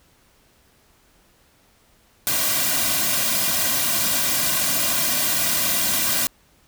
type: noise with comb filter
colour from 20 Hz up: white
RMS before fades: -21 dBFS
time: 2.27-6.27 s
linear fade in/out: 0 ms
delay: 2.3 ms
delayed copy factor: -0.85
effects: pink hiss -58 dBFS RMS until 6.67 s